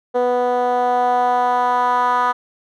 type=tone with band-pass filter sweep; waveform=10% pulse; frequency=246.9 Hz; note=B3; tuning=in tune; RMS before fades=-17 dBFS; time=0.14-2.33 s; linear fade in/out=20 ms; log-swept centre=530 to 1100 Hz; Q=3.1; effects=none